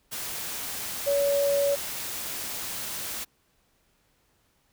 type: tone in noise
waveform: sine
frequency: 565 Hz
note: C#5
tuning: 33 cents sharp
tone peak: -21 dBFS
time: 1.06-1.76 s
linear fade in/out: 20 ms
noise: white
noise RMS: -34 dBFS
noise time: 0.11-3.25 s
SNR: +10 dB
effects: pink hiss -68 dBFS RMS until 4.72 s